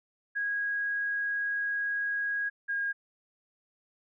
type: tone pair in turn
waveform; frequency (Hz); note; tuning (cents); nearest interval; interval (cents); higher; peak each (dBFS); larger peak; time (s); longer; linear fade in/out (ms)
sine; 1647 / 1627.1; G#6 / G#6; -15 / -36; unison; 21; first; -28; neither; 0.35-2.5 / 2.68-2.93; first; 20
effects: none